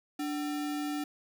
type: tone with sample-and-hold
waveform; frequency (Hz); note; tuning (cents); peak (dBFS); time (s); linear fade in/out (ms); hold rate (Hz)
sine; 293.7; D4; 0; -31; 0.19-1.04; 5; 1050
effects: none